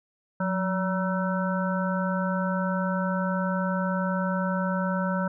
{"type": "harmonic tone with a mistuned harmonic", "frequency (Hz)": 189.9, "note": "F#3", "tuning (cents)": 45, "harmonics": [1, 3, 5, 7, 8], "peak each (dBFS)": [-26, -31, -33, -34, -35], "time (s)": [0.4, 5.28], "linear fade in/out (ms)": 5, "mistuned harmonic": 1, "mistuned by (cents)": -74, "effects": []}